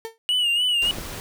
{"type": "tone with exponential decay", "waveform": "35% pulse", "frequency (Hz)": 451.4, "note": "A4", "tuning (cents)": 44, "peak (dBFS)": -25, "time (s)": [0.05, 0.18], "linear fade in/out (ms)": 0, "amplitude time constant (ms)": 27}
{"type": "tone with vibrato", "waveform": "triangle", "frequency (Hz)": 2890, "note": "F#7", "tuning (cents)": -41, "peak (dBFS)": -17, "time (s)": [0.29, 0.91], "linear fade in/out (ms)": 0, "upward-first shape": "sine", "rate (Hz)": 3.4, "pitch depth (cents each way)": 68}
{"type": "noise", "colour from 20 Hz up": "pink", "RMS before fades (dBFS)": -34, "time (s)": [0.82, 1.2], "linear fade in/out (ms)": 0}
{"type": "click", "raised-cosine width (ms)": 2, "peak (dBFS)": -18, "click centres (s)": 0.985}
{"effects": []}